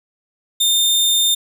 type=tone; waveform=sawtooth; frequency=3622 Hz; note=A7; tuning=49 cents sharp; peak=-10 dBFS; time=0.6-1.35 s; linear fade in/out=10 ms; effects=none